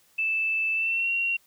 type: tone with pitch glide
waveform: sine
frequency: 2637 to 2746 Hz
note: E7 to F7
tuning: 0 to -30 cents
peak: -23 dBFS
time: 0.18-1.37 s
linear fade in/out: 10 ms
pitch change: +70 cents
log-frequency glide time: 0.74-1.1 s
effects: white hiss -62 dBFS RMS until 1.46 s